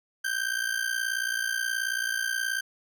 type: ring-modulated tone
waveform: 40% pulse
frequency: 1567 Hz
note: G6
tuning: 1 cent flat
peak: -23 dBFS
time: 0.24-2.61 s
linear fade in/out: 10 ms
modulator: 29.3 Hz
effects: none